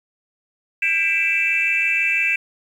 sine tone cluster, 1603 / 1994 / 2270 / 2356 / 2646 Hz, G6 / B6 / C#7 / D7 / E7, +38 / +16 / +41 / +5 / +6 cents, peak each -28 / -27 / -28 / -20 / -19 dBFS, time 0.82-2.36 s, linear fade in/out 5 ms, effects tanh soft clip ceiling -8 dBFS + 8-bit

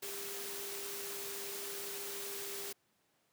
sine tone in noise, 400 Hz, G4, 35 cents sharp, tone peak -47 dBFS, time 0.02-2.73 s, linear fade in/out 10 ms, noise white, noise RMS -43 dBFS, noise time 0.02-2.73 s, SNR -7 dB, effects pink hiss -75 dBFS RMS until 3.32 s + high-pass 150 Hz 12 dB/octave

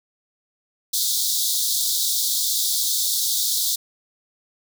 pink high-pass noise, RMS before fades -22 dBFS, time 0.93-3.76 s, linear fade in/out 10 ms, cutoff 3500 Hz, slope 96 dB/octave, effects none

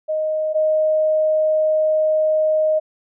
sine tone pair in turn, 622.3 / 622.3 Hz, D#5 / D#5, 0 / 0 cents, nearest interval unison, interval 0 cents, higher neither, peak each -18 / -14 dBFS, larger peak second, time 0.08-0.54 / 0.54-2.8 s, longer second, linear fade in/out 20 ms, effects none

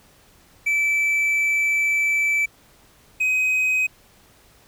triangle tone pair in turn, 2317 / 2520 Hz, D7 / D#7, -24 / +21 cents, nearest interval minor second, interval 145 cents, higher second, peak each -16 dBFS, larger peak neither, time 0.66-2.46 / 3.2-3.87 s, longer first, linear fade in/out 10 ms, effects pink hiss -54 dBFS RMS until 4.67 s

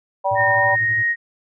harmonic tone, 193.2 Hz, G3, 25 cents flat, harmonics 3 / 4 / 5, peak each -21 / -21 / -21 dBFS, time 0.24-0.76 s, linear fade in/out 20 ms
triangle tone with tremolo, 110.1 Hz, A2, 2 cents sharp, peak -25 dBFS, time 0.31-1.03 s, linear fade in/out 5 ms, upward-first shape sine, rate 12 Hz, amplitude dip 75%
sine tone with pitch glide, 1836 to 1872.4 Hz, A#6 to A#6, -27 to +7 cents, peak -16 dBFS, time 0.35-1.16 s, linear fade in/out 50 ms, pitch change +34 cents, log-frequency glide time 0.49-0.95 s
effects none

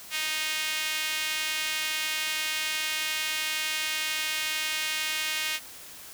sawtooth tone with high-pass filter, 311.1 Hz, D#4, in tune, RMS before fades -30 dBFS, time 0.1-5.6 s, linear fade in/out 50 ms, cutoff 2400 Hz, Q 1.6, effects white hiss -45 dBFS RMS until 6.13 s

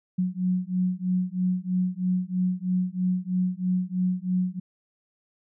sine beating tone pair, 181.3 / 184.4 Hz, F#3 / F#3, -35 / -6 cents, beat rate 3.1 Hz, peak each -26 dBFS, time 0.18-4.6 s, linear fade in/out 10 ms, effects none

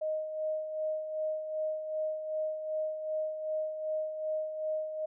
sine tone with tremolo, 622.3 Hz, D#5, in tune, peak -29 dBFS, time 0.01-5.06 s, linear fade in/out 10 ms, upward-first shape sine, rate 2.6 Hz, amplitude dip 55%, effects none

